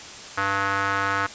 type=tone with band-pass filter; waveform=square; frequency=98.5 Hz; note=G2; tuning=9 cents sharp; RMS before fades=-24 dBFS; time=0.37-1.27 s; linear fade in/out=10 ms; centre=1400 Hz; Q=3.2; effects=white hiss -39 dBFS RMS until 1.34 s + resampled to 16000 Hz